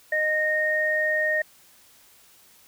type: tone pair together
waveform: sine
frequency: 617.3 / 1852 Hz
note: D#5 / A#6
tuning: -14 / -12 cents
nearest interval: octave + perfect fifth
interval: 1902 cents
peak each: -26 / -22 dBFS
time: 0.12-1.42 s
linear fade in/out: 5 ms
effects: white hiss -55 dBFS RMS until 2.67 s